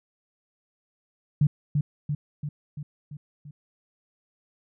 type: tone with echo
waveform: sine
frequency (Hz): 146.83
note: D3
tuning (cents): 0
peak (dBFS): -16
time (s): 1.41-1.47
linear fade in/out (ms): 5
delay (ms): 340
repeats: 6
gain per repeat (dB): -4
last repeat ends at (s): 3.51
effects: none